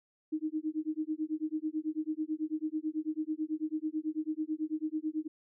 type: tone with tremolo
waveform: sine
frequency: 311.1 Hz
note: D#4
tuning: in tune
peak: -28 dBFS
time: 0.32-5.28 s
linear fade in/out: 10 ms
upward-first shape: sine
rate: 9.1 Hz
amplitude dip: 100%
effects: none